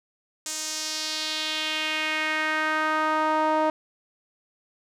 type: tone with band-pass filter sweep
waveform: sawtooth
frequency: 311.1 Hz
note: D#4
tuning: in tune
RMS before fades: -26 dBFS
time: 0.46-3.7 s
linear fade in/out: 2 ms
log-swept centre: 7200 to 790 Hz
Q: 2.2
effects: none